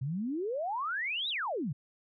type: exponential two-way sweep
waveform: sine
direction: up then down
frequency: 123.47 to 3951 to 123.47 Hz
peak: -31 dBFS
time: 0.01-1.73 s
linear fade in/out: 10 ms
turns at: 1.29 s
effects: none